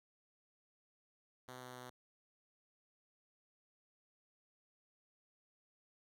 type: tone with pitch steps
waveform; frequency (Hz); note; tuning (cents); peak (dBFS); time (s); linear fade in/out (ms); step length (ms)
5% pulse; 126.8 / 126 / 125.2; B2 / B2 / B2; +46 / +35 / +24; -38; 1.48-1.9; 5; 140
effects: none